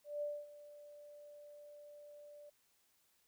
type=tone with ADSR envelope; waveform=sine; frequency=587.3 Hz; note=D5; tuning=in tune; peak=-36 dBFS; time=0.04-2.5 s; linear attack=180 ms; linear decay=240 ms; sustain=-17 dB; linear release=10 ms; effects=white hiss -75 dBFS RMS until 3.27 s